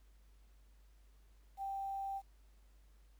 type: tone with quantisation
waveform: sine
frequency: 784 Hz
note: G5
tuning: in tune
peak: -38 dBFS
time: 1.57-2.22 s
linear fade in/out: 50 ms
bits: 11
effects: added 50 Hz sine -61 dBFS peak until 3.19 s + pink hiss -75 dBFS RMS until 3.19 s